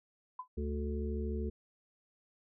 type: tone with exponential decay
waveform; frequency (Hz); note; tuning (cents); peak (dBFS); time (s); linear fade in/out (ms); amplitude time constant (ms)
sine; 1010; B5; +39; -35; 0.39-0.48; 5; 19
type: harmonic tone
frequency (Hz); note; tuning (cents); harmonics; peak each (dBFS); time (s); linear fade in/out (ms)
73.3; D2; -3; 1 / 3 / 5 / 6; -35 / -40 / -42 / -43; 0.57-1.5; 10
effects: none